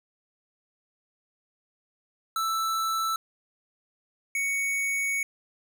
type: tone pair in turn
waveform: square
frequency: 1322 / 2228 Hz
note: E6 / C#7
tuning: +5 / +8 cents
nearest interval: major sixth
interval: 903 cents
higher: second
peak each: -26 dBFS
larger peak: neither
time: 2.36-3.16 / 4.35-5.23 s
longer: second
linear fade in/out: 2 ms
effects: none